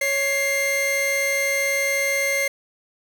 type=tone pair together; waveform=45% pulse; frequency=555 / 2106 Hz; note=C#5 / C7; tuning=+2 / +11 cents; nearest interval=octave + major seventh; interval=2309 cents; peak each=-25 / -21 dBFS; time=0.01-2.48 s; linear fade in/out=5 ms; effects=none